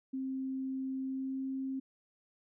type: tone with pitch glide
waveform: sine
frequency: 264.4 to 266.2 Hz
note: C4 to C4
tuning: +18 to +30 cents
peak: -34 dBFS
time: 0.13-1.8 s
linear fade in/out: 10 ms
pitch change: +12 cents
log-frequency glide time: 1.02-1.43 s
effects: none